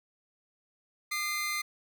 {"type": "tone pair together", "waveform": "sawtooth", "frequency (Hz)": [1213.5, 2080], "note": ["D#6", "C7"], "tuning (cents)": [-44, -11], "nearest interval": "major sixth", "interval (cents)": 933, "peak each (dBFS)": [-33, -28], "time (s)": [1.11, 1.62], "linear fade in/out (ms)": 10, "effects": []}